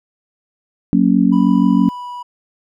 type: chord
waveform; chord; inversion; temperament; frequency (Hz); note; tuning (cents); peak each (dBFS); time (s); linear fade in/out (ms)
sine; F# major; none; just; 185 / 231.2 / 277.5; F#3 / A#3 / C#4; 0 / -14 / +2; -14; 0.93-1.89; 0
type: tone with pitch glide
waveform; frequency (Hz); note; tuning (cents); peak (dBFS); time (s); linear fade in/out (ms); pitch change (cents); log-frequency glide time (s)
triangle; 987.8 to 978.7; B5 to B5; 0 to -16; -24; 1.32-2.23; 10; -16; 1.89-2.11
effects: none